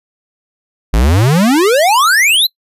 square exponential sweep, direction up, 49 to 4186 Hz, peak -8 dBFS, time 0.93-2.47 s, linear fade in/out 10 ms, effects noise-tail reverb RT60 0.1 s tail -25 dB re dry + resampled to 32000 Hz

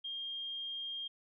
sine tone, 3216 Hz, G7, 44 cents sharp, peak -38 dBFS, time 0.04-1.08 s, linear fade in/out 10 ms, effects none

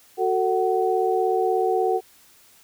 sine tone cluster, 369.8 / 446.3 / 750 Hz, F#4 / A4 / F#5, -1 / +25 / +23 cents, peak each -23 dBFS, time 0.17-2.01 s, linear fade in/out 50 ms, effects white hiss -54 dBFS RMS until 2.63 s

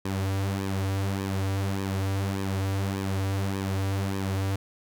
sawtooth tone with flanger, 97.1 Hz, G2, 16 cents flat, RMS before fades -28 dBFS, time 0.05-4.56 s, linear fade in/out 5 ms, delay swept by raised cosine 1.4 to 5.7 ms, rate 1.7 Hz, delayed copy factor -0.7, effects none

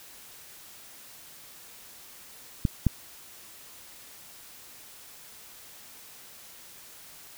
clicks, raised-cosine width 5 ms, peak -10 / -8 dBFS, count 2, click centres 2.652 / 2.867 s, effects white hiss -49 dBFS RMS until 7.37 s

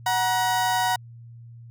35% pulse tone pair together, 740 / 951.5 Hz, F#5 / A#5, 0 / +35 cents, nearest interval major third, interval 435 cents, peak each -22 dBFS, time 0.06-0.96 s, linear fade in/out 5 ms, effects added 117 Hz sine -41 dBFS peak until 1.7 s

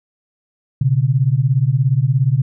sine beating tone pair, 123.47 / 140.47 Hz, B2 / C#3, 0 / +23 cents, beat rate 17 Hz, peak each -15 dBFS, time 0.81-2.42 s, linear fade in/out 5 ms, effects none

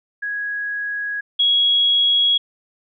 sine tone pair in turn, 1661.2 / 3322 Hz, G#6 / G#7, 0 / 0 cents, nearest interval octave, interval 1200 cents, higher second, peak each -22 / -13 dBFS, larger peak second, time 0.22-1.21 / 1.39-2.38 s, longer neither, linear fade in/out 10 ms, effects none

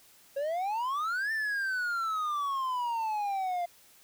triangle exponential two-way sweep, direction up then down, 541 to 1800 to 689 Hz, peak -27 dBFS, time 0.36-3.66 s, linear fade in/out 10 ms, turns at 1.32 s, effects white hiss -59 dBFS RMS until 4.03 s

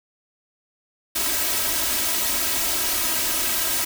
white noise with comb filter, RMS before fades -23 dBFS, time 1.15-3.85 s, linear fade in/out 10 ms, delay 3.1 ms, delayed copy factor +0.9, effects none

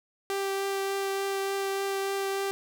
sawtooth tone with vibrato, 392 Hz, G4, in tune, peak -24 dBFS, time 0.3-2.51 s, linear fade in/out 0 ms, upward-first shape triangle, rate 3.4 Hz, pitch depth 10 cents each way, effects none

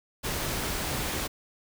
pink noise, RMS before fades -31 dBFS, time 0.23-1.28 s, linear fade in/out 20 ms, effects none

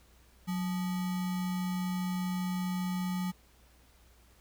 sine tone with sample-and-hold, 182.5 Hz, F#3, 24 cents flat, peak -30 dBFS, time 0.47-3.32 s, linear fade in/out 20 ms, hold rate 1050 Hz, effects added 60 Hz sine -61 dBFS peak until 4.4 s + pink hiss -64 dBFS RMS until 4.4 s

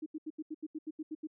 sine tone bursts, 311.1 Hz, D#4, in tune, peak -36 dBFS, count 11, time 0.02-1.272 s, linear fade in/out 10 ms, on 42 ms, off 79 ms, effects none

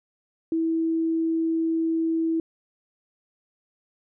sine tone, 326.2 Hz, E4, 18 cents flat, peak -21 dBFS, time 0.52-2.4 s, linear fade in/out 2 ms, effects none

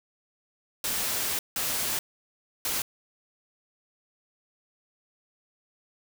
white noise bursts at uneven times, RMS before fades -29 dBFS, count 3, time 0.84-1.39 / 1.56-1.99 / 2.65-2.82 s, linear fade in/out 2 ms, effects none

